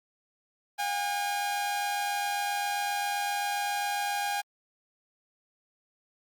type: tone pair together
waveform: sawtooth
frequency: 724.5 / 812 Hz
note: F#5 / G#5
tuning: -37 / -39 cents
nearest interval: major second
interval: 198 cents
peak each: -34 / -25 dBFS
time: 0.78-4.42 s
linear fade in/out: 20 ms
effects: Opus 48 kbps